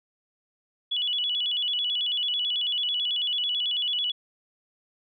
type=tone with vibrato; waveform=sine; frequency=3161 Hz; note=G7; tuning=14 cents sharp; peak=-24 dBFS; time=0.91-4.12 s; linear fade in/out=10 ms; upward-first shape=square; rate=9.1 Hz; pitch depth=120 cents each way; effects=none